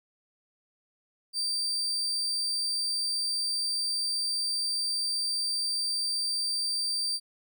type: tone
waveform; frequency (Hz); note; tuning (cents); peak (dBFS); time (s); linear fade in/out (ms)
35% pulse; 4673; D8; -9; -26; 1.33-7.2; 50
effects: none